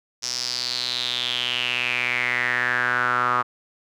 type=tone with band-pass filter sweep; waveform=sawtooth; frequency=123.47 Hz; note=B2; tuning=in tune; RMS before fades=-24 dBFS; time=0.22-3.43 s; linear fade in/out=20 ms; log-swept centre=5600 to 1200 Hz; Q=6.4; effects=none